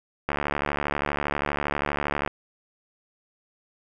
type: click train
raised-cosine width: 0.5 ms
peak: -10 dBFS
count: 145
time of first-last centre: 0.29-2.276 s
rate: 72.5 Hz
effects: none